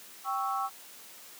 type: chord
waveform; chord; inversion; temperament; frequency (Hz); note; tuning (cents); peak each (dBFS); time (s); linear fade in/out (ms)
sine; C# diminished; second; equal; 784 / 1108.7 / 1318.5; G5 / C#6 / E6; 0 / 0 / 0; -33 / -33 / -34; 0.24-0.7; 50
effects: white hiss -50 dBFS RMS until 1.39 s + high-pass 200 Hz 12 dB/octave